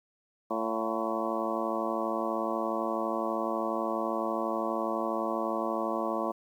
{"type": "harmonic tone with a mistuned harmonic", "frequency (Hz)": 112.1, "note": "A2", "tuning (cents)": 33, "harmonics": [2, 3, 4, 5, 6, 7, 8, 9, 10], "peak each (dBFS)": [-37, -35, -40, -35, -36, -40, -40, -37, -37], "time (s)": [0.5, 6.32], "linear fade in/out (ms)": 10, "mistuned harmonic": 7, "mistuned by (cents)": -79, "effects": ["10-bit"]}